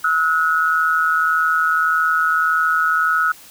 sine tone pair together, 1295.3 / 1457 Hz, E6 / F#6, -31 / -27 cents, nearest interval major second, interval 204 cents, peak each -17 dBFS, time 0.04-3.32 s, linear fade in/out 5 ms, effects white hiss -43 dBFS RMS until 3.5 s

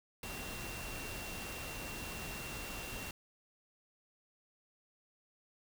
sine tone in noise, 2739 Hz, F7, 34 cents flat, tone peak -48 dBFS, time 0.23-3.11 s, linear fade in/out 2 ms, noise pink, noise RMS -44 dBFS, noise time 0.23-3.11 s, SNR -7 dB, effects none

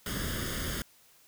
pink noise with comb filter, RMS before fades -34 dBFS, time 0.06-0.82 s, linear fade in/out 2 ms, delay 0.6 ms, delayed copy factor +0.75, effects white hiss -61 dBFS RMS until 1.27 s

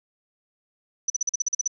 sine tone bursts, 5970 Hz, F#8, 15 cents sharp, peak -20 dBFS, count 10, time 1.08-1.677 s, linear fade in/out 5 ms, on 21 ms, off 43 ms, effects none

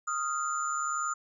sine tone cluster, 1239 / 1380 / 7060 Hz, D#6 / F6 / A8, -8 / -21 / +5 cents, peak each -31 / -34 / -37 dBFS, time 0.07-1.14 s, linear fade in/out 10 ms, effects none

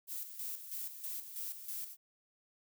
violet noise with tremolo, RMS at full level -41 dBFS, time 0.07-1.97 s, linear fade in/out 50 ms, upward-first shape square, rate 3.1 Hz, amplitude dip 60%, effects none

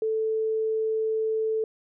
sine tone, 440 Hz, A4, in tune, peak -23 dBFS, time 0.02-1.64 s, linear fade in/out 2 ms, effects none

